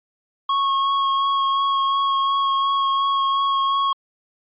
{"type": "tone with vibrato", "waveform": "square", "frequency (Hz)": 1096, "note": "C#6", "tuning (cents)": -20, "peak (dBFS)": -18, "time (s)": [0.49, 3.93], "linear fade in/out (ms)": 5, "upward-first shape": "sine", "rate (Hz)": 2.8, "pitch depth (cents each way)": 13, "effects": ["resampled to 8000 Hz"]}